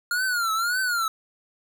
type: tone with vibrato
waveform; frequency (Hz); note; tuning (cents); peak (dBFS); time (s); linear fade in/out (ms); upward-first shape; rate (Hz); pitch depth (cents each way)
square; 1412; F6; +19; -23; 0.11-1.08; 2; triangle; 1.8; 160
effects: none